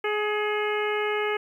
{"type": "harmonic tone with a mistuned harmonic", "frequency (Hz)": 420, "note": "G#4", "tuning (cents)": 19, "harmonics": [1, 2, 3, 4, 5, 6, 7], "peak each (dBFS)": [-26, -33, -33, -34, -32, -38, -38], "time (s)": [0.04, 1.37], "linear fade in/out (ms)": 5, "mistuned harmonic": 5, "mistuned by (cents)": 34, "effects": ["10-bit"]}